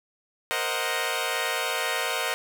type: chord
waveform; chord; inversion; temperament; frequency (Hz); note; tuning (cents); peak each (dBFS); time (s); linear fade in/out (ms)
10% pulse; C half-diminished seventh; third; equal; 466.2 / 523.3 / 622.3 / 740; Bb4 / C5 / Eb5 / Gb5; 0 / 0 / 0 / 0; -23; 0.51-2.34; 0
effects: none